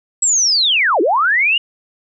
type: linear two-way sweep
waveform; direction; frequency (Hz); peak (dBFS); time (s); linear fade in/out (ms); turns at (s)
sine; down then up; 7860 to 302.7 to 2914; -11; 0.22-1.58; 5; 1.01
effects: none